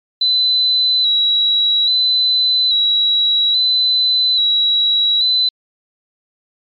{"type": "tone with vibrato", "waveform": "sine", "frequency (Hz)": 3951, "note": "B7", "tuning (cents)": 0, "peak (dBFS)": -11, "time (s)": [0.21, 5.49], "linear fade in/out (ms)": 5, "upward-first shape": "square", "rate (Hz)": 0.6, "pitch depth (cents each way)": 30, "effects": ["MP3 48 kbps"]}